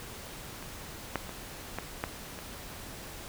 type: clicks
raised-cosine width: 0.5 ms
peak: -29 / -14 / -26 / -18 / -15 / -28 dBFS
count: 6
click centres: 0.626 / 1.157 / 1.293 / 1.786 / 2.039 / 2.389 s
effects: pink hiss -44 dBFS RMS until 3.28 s